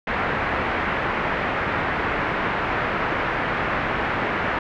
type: low-pass noise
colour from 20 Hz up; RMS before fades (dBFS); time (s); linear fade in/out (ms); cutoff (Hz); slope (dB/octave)
white; -24; 0.07-4.59; 5; 2000; 24
effects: none